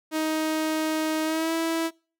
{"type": "tone with pitch glide", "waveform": "sawtooth", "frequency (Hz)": [313.7, 327.8], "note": ["D#4", "E4"], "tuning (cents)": [14, -10], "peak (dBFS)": -20, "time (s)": [0.11, 1.91], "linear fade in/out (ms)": 50, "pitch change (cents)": 76, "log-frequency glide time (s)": [1.24, 1.53], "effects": ["noise-tail reverb RT60 0.4 s tail -26 dB re dry"]}